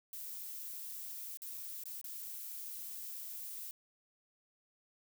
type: noise with dropouts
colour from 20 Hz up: violet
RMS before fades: -45 dBFS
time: 0.13-3.71 s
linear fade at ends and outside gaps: 1 ms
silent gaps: 1.372-1.419 / 1.837-1.856 / 2.014-2.042 s
effects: none